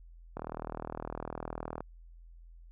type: click train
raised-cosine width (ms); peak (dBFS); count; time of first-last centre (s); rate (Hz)
1; -23; 58; 0.37-1.806; 39.7
effects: added 42 Hz sine -50 dBFS peak until 2.71 s